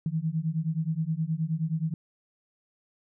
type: beating tone pair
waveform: sine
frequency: 155.56 / 165.06 Hz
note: D#3 / E3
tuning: 0 / +3 cents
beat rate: 9.5 Hz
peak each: -29 dBFS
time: 0.06-1.94 s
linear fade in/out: 2 ms
effects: none